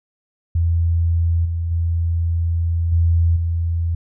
sine tone with level steps, 84 Hz, E2, 33 cents sharp, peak -14 / -19 / -16 / -12 / -17 dBFS, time 0.55-3.95 s, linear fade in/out 5 ms, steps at 1.45 / 1.71 / 2.92 / 3.36 s, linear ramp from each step 5 ms, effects none

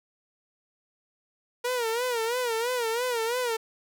sawtooth tone with vibrato, 475.2 Hz, A#4, 33 cents sharp, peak -22 dBFS, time 1.64-3.57 s, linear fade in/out 10 ms, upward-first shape sine, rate 3 Hz, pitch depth 110 cents each way, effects none

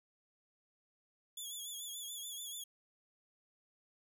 15% pulse tone with vibrato, 3400 Hz, G#7, 40 cents sharp, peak -36 dBFS, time 1.37-2.64 s, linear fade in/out 5 ms, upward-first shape triangle, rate 6.9 Hz, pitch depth 81 cents each way, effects none

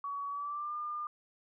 sine tone with pitch glide, 1130 to 1204.1 Hz, C#6 to D6, +33 to +43 cents, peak -35 dBFS, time 0.04-1.07 s, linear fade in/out 2 ms, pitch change +110 cents, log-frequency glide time 0.29-0.74 s, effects none

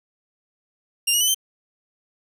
15% pulse tone with pitch steps, 2794 / 2894 / 2998 / 3106 Hz, F7 / F#7 / F#7 / G7, 0 / -39 / +22 / -17 cents, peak -10 dBFS, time 1.07-1.346 s, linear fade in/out 10 ms, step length 69 ms, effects none

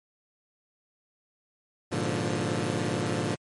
15% pulse chord, G# diminished seventh, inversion none, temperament equal with one note detuned, 103.83 / 120.3 / 146.83 / 174.61 Hz, G#2 / B2 / D3 / F3, 0 / -45 / 0 / 0 cents, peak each -26 dBFS, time 1.91-3.36 s, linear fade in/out 20 ms, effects MP3 48 kbps

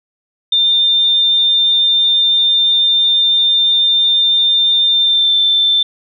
sine tone with pitch glide, 3603 to 3551 Hz, A7 to A7, +40 to +15 cents, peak -9 dBFS, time 0.52-5.83 s, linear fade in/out 5 ms, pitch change -25 cents, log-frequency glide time 4.96-5.34 s, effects none

